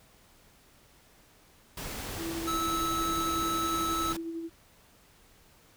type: noise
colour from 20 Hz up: pink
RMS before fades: -38 dBFS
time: 1.77-4.17 s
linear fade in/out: 5 ms
type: tone with tremolo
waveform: sine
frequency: 330.9 Hz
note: E4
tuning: 7 cents sharp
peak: -32 dBFS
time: 2.17-4.5 s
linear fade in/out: 50 ms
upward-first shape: sine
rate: 11 Hz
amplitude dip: 40%
type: tone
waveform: square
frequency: 1302 Hz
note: E6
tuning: 22 cents flat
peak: -30 dBFS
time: 2.47-4.13 s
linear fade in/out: 10 ms
effects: pink hiss -60 dBFS RMS until 5.76 s